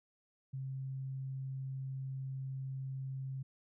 sine tone, 133.4 Hz, C3, 34 cents sharp, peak -38 dBFS, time 0.53-3.43 s, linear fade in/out 10 ms, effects none

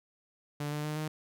sawtooth tone with pitch steps, 146.83 / 149.31 / 151.83 / 154.4 Hz, D3 / D3 / D#3 / D#3, 0 / +29 / -42 / -13 cents, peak -29 dBFS, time 0.6-1.08 s, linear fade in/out 5 ms, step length 120 ms, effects none

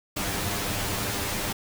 pink noise with comb filter, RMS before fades -29 dBFS, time 0.16-1.53 s, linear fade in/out 10 ms, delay 10 ms, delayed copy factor +0.65, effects none

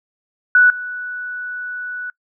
sine tone with level steps, 1479 Hz, F#6, 1 cent flat, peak -7 / -24 dBFS, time 0.55-2.1 s, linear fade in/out 2 ms, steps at 0.7 s, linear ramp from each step 2 ms, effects noise-tail reverb RT60 0.1 s tail -24 dB re dry

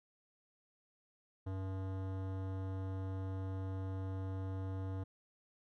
sine tone with hard clipping, 95.2 Hz, F#2, 50 cents sharp, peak -40 dBFS, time 1.46-5.04 s, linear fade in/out 10 ms, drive 18 dB, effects none

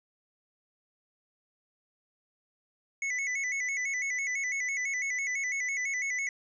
square tone with vibrato, 2093 Hz, C7, in tune, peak -30 dBFS, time 3.02-6.29 s, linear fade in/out 2 ms, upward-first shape square, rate 6 Hz, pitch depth 83 cents each way, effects resampled to 16000 Hz

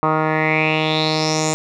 10% pulse tone with low-pass filter sweep, 156.3 Hz, D#3, 8 cents sharp, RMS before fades -18 dBFS, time 0.03-1.54 s, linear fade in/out 0 ms, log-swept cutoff 1200 to 7400 Hz, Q 6, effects none

